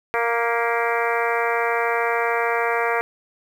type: harmonic tone with a mistuned harmonic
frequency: 233.1 Hz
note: A#3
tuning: in tune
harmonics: 2 / 3 / 4 / 5 / 6 / 7 / 8 / 9 / 10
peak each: -24 / -26 / -27 / -28 / -29 / -29 / -30 / -31 / -31 dBFS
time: 0.14-3.01 s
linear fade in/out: 0 ms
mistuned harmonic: 8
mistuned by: +42 cents
effects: 8-bit